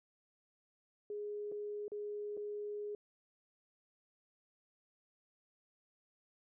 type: tone with dropouts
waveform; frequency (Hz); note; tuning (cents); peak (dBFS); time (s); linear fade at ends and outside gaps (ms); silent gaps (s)
sine; 415.3; G#4; 0; -39; 1.1-2.95; 2; 1.517-1.521 / 1.881-1.918 / 2.369-2.374
effects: none